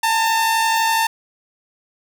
sawtooth tone pair together, 850 / 902 Hz, G#5 / A5, +40 / +43 cents, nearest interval minor second, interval 103 cents, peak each -22 / -12 dBFS, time 0.03-1.07 s, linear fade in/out 5 ms, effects none

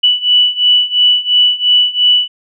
sine beating tone pair, 2960 / 2962.9 Hz, F#7 / F#7, 0 / +2 cents, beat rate 2.9 Hz, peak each -12 / -10 dBFS, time 0.03-2.28 s, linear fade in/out 10 ms, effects none

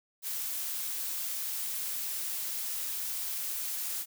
blue noise, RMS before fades -35 dBFS, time 0.22-4.06 s, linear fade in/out 50 ms, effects none

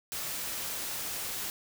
white noise, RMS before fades -36 dBFS, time 0.12-1.5 s, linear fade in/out 0 ms, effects none

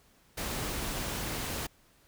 pink noise, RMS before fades -35 dBFS, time 0.37-1.67 s, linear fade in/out 10 ms, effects pink hiss -64 dBFS RMS until 2.07 s

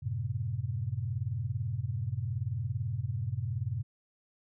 sine chord, F# diminished, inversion none, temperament equal, 92.5 / 110 / 130.81 Hz, F#2 / A2 / C3, 0 / 0 / 0 cents, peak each -37 / -34 / -35 dBFS, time 0.02-3.83 s, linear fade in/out 20 ms, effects none

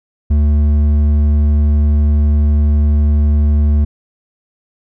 sine tone with hard clipping, 74 Hz, D2, 14 cents sharp, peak -10 dBFS, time 0.3-3.85 s, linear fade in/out 10 ms, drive 6 dB, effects none

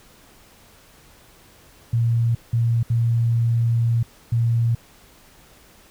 sine tone bursts at uneven times, 116.54 Hz, A#2, in tune, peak -16 dBFS, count 4, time 1.93-2.35 / 2.53-2.83 / 2.9-4.03 / 4.32-4.75 s, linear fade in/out 5 ms, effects pink hiss -51 dBFS RMS until 5.9 s

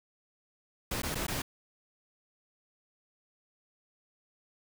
pink noise with dropouts, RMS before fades -34 dBFS, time 0.91-1.42 s, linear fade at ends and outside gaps 5 ms, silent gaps 1.02-1.032 / 1.147-1.153 / 1.268-1.281 s, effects none

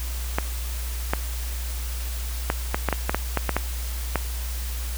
clicks, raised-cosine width 0.5 ms, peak -6 dBFS, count 12, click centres 0.385 / 1.135 / 2.501 / 2.745 / 2.887 / 2.927 / 3.095 / 3.146 / 3.373 / 3.493 / 3.566 / 4.157 s, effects added 60 Hz sine -27 dBFS peak until 4.97 s + white hiss -37 dBFS RMS until 4.97 s

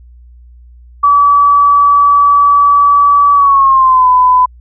sine tone with pitch glide, 1147 to 1004.3 Hz, D6 to B5, -41 to +29 cents, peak -4 dBFS, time 1.03-4.46 s, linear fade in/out 10 ms, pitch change -230 cents, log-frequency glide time 3.34-4.08 s, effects added 60 Hz sine -35 dBFS peak until 4.6 s

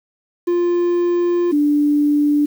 triangle / sine tone pair in turn, 349.2 / 293.5 Hz, F4 / D4, 0 / -1 cents, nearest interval minor third, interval 301 cents, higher first, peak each -12 dBFS, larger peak neither, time 0.47-1.52 / 1.52-2.46 s, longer first, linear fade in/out 10 ms, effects 7-bit

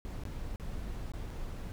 brown noise with dropouts, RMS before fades -39 dBFS, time 0.05-1.72 s, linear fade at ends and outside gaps 0 ms, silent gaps 0.236-0.253 / 0.559-0.598 / 1.118-1.136 / 1.304-1.31 s, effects none

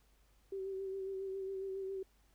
sine tone with vibrato, 385.4 Hz, G4, 29 cents flat, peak -38 dBFS, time 0.52-2.03 s, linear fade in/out 5 ms, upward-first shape sine, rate 7.3 Hz, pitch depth 28 cents each way, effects added 50 Hz sine -68 dBFS peak until 2.34 s + pink hiss -73 dBFS RMS until 2.34 s

